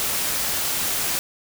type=noise; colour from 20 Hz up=white; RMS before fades=-24 dBFS; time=0-1.19 s; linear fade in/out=0 ms; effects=none